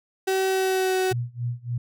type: tone with pitch glide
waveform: 35% pulse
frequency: 381.1 to 374.1 Hz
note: G4 to F#4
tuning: -49 to +19 cents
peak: -19 dBFS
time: 0.27-1.13 s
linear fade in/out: 10 ms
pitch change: -32 cents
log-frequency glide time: 0.47-0.96 s
type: tone with tremolo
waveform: sine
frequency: 120.6 Hz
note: B2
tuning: 41 cents flat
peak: -23 dBFS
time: 1.11-1.78 s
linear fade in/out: 5 ms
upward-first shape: sine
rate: 3.5 Hz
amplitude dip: 95%
effects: none